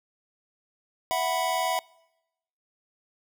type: chord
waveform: square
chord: E suspended second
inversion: none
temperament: equal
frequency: 659.3 / 740 / 987.8 Hz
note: E5 / F#5 / B5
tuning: 0 / 0 / 0 cents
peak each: -30 / -29 / -30 dBFS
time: 1.11-1.79 s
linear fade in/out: 0 ms
effects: noise-tail reverb RT60 0.9 s tail -24 dB re dry